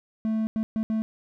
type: tone bursts at uneven times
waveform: triangle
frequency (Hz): 220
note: A3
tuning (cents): 0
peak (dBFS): -21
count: 4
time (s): 0.25-0.47 / 0.56-0.63 / 0.76-0.83 / 0.9-1.02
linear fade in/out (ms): 0
effects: none